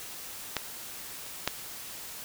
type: clicks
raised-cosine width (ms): 0.2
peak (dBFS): -10 / -27 / -8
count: 3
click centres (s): 0.567 / 1.265 / 1.476
effects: white hiss -42 dBFS RMS until 2.24 s